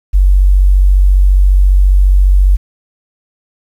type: tone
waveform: sine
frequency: 47.31 Hz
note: F#1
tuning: 39 cents sharp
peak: -4 dBFS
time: 0.13-2.57 s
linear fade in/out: 20 ms
effects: 7-bit